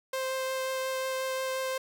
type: tone with vibrato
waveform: sawtooth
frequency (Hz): 524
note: C5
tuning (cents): +2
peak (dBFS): -26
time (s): 0.13-1.78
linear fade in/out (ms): 5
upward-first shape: triangle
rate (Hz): 5.6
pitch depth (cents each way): 9
effects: none